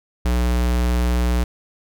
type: tone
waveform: square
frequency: 60.6 Hz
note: B1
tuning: 32 cents flat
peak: -17 dBFS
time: 0.25-1.44 s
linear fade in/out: 5 ms
effects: none